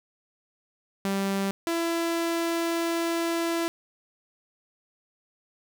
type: tone pair in turn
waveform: sawtooth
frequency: 196 / 335.1 Hz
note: G3 / E4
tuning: 0 / +29 cents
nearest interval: major sixth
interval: 929 cents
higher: second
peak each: -21 dBFS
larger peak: neither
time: 1.05-1.51 / 1.67-3.68 s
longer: second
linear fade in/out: 0 ms
effects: none